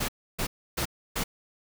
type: noise bursts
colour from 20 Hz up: pink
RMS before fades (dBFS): -29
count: 4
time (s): 0-1.24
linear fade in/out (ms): 10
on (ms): 85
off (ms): 300
effects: none